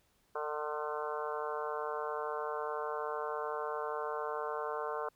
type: harmonic tone with a mistuned harmonic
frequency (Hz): 150.4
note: D3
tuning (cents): +42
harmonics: 3 / 4 / 5 / 6 / 7 / 8 / 9 / 10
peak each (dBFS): -39 / -42 / -44 / -45 / -41 / -46 / -45 / -49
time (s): 0.35-5.09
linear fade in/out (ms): 5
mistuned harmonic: 8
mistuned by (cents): +19
effects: pink hiss -72 dBFS RMS until 5.15 s